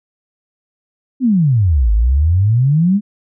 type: exponential two-way sweep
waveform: sine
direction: down then up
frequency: 272.3 to 50.8 to 213.7 Hz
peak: -9 dBFS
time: 1.2-3.01 s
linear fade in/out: 50 ms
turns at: 1.92 s
effects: none